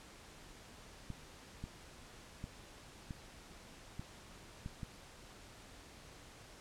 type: clicks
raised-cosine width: 5 ms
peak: -30 dBFS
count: 7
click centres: 1.103 / 1.64 / 2.441 / 3.108 / 3.995 / 4.661 / 4.832 s
effects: pink hiss -56 dBFS RMS until 6.6 s + low-pass 9000 Hz 12 dB/octave